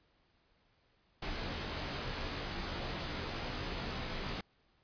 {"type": "noise with comb filter", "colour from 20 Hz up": "pink", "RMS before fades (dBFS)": -39, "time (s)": [1.22, 4.41], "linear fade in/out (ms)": 5, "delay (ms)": 19, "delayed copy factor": -0.7, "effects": ["pink hiss -72 dBFS RMS until 4.83 s", "resampled to 11025 Hz"]}